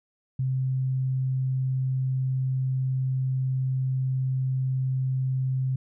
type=tone; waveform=sine; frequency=130.81 Hz; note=C3; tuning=in tune; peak=-23 dBFS; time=0.39-5.76 s; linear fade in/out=5 ms; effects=none